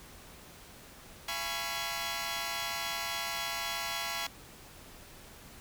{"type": "chord", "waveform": "10% pulse", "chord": "C# dominant seventh", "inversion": "first", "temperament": "equal with one note detuned", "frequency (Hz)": [680.5, 830.6, 987.8, 1108.7], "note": ["E#5", "G#5", "B5", "C#6"], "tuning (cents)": [-45, 0, 0, 0], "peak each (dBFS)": -31, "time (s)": [1.28, 4.27], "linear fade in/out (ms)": 5, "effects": ["pink hiss -52 dBFS RMS until 5.6 s"]}